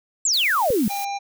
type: exponential sweep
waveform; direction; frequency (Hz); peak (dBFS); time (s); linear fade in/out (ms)
sine; down; 7910 to 188.7; -17; 0.25-0.88; 2
type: noise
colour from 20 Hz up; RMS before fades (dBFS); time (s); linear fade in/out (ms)
blue; -33; 0.33-1.05; 5
type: click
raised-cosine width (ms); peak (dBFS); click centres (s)
3; -16; 0.704
type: harmonic tone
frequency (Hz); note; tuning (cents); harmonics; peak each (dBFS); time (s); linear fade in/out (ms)
800; G5; +35; 1 / 3 / 5 / 7 / 8; -25 / -35 / -39 / -42 / -43; 0.89-1.19; 20
effects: none